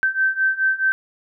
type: beating tone pair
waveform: sine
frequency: 1548 / 1552.7 Hz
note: G6 / G6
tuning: -22 / -17 cents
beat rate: 4.7 Hz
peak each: -21 / -19 dBFS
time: 0.03-0.92 s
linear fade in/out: 0 ms
effects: none